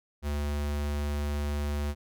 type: tone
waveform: square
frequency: 73 Hz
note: D2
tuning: 10 cents flat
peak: -29 dBFS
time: 0.22-1.95 s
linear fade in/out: 50 ms
effects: none